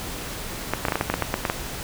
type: clicks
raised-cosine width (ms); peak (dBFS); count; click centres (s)
0.5; -6; 12; 0.736 / 0.852 / 0.884 / 0.922 / 0.956 / 1.011 / 1.1 / 1.14 / 1.223 / 1.341 / 1.452 / 1.499
effects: pink hiss -33 dBFS RMS until 1.83 s